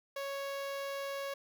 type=tone with notch filter; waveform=sawtooth; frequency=554.4 Hz; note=C#5; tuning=in tune; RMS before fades=-39 dBFS; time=0.16-1.34 s; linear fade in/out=5 ms; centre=8400 Hz; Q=1.8; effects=none